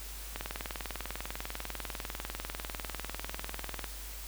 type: click train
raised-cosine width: 0.3 ms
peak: -20 dBFS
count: 71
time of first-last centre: 0.36-3.843 s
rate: 20.1 Hz
effects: added 50 Hz sine -43 dBFS peak until 4.27 s + white hiss -46 dBFS RMS until 4.27 s